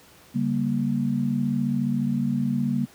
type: chord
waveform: sine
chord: G diminished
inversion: second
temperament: just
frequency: 141.12 / 196 / 235.2 Hz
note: Db3 / G3 / Bb3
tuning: +31 / 0 / +16 cents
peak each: -27 / -27 / -24 dBFS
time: 0.34-2.86 s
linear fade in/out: 20 ms
effects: pink hiss -52 dBFS RMS until 2.94 s + high-pass 80 Hz 12 dB/octave